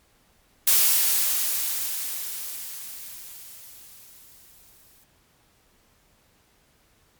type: noise with exponential decay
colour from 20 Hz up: blue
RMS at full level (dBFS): -17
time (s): 0.67-5.04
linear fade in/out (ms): 5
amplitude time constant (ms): 950
effects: pink hiss -62 dBFS RMS until 7.19 s + MP3 96 kbps